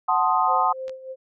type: chord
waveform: sine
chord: F# diminished seventh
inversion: none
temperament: equal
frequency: 740 / 880 / 1046.5 / 1244.5 Hz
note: F#5 / A5 / C6 / Eb6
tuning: 0 / 0 / 0 / 0 cents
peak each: -23 dBFS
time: 0.08-0.73 s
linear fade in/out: 10 ms
type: tone with tremolo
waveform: sine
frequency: 523.3 Hz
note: C5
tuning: in tune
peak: -28 dBFS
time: 0.46-1.16 s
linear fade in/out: 50 ms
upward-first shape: sine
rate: 3.2 Hz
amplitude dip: 75%
type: clicks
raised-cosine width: 0.2 ms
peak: -26 dBFS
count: 2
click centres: 0.881 / 0.895 s
effects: none